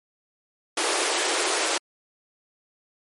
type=high-pass noise; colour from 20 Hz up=pink; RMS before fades=-24 dBFS; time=0.77-1.78 s; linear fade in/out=5 ms; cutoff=310 Hz; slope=96 dB/octave; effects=MP3 48 kbps